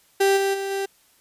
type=tone with level steps; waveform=35% pulse; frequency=392 Hz; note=G4; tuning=in tune; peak=-14 / -18 / -24 / -22 dBFS; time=0.2-0.86 s; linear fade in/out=10 ms; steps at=0.36 / 0.53 / 0.7 s; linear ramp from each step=20 ms; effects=white hiss -59 dBFS RMS until 1.2 s + resampled to 32000 Hz